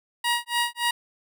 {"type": "tone with tremolo", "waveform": "15% pulse", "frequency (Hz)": 952, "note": "A#5", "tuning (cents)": 36, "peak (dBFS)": -14, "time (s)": [0.24, 0.91], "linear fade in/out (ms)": 5, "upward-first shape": "sine", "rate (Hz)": 3.5, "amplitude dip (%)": 100, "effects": []}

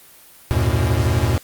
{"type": "tone cluster", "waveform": "square", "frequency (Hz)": [76.1, 92.7, 110.5, 122.7], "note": ["D#2", "F#2", "A2", "B2"], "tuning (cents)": [-38, 4, 8, -11], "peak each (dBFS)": -22, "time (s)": [0.51, 1.38], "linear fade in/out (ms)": 0, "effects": ["white hiss -46 dBFS RMS until 1.43 s", "Opus 32 kbps"]}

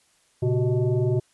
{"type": "tone with frequency modulation", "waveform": "sine", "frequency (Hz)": 116.6, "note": "A#2", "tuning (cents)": 1, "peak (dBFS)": -19, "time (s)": [0.42, 1.2], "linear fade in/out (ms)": 10, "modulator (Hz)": 253, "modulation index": 1.3, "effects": ["white hiss -63 dBFS RMS until 1.33 s", "resampled to 24000 Hz"]}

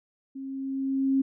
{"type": "tone with level ramp", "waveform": "sine", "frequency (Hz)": 269.2, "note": "C4", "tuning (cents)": 49, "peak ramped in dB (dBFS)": [-35, -19], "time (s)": [0.35, 1.22], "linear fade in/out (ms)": 10, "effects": []}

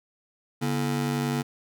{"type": "ring-modulated tone", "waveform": "35% pulse", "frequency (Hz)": 191.8, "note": "G3", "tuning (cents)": -37, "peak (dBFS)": -20, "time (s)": [0.61, 1.43], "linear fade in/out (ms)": 20, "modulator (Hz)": 50.4, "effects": []}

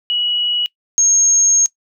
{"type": "tone pair in turn", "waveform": "sine", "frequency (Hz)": [2922, 6503], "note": ["F#7", "G#8"], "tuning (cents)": [-22, -37], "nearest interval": "octave + major second", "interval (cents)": 1385, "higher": "second", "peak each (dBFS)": [-15, -9], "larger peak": "second", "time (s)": [[0.1, 0.66], [0.98, 1.66]], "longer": "second", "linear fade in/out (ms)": 0, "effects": ["noise-tail reverb RT60 0.1 s tail -22 dB re dry"]}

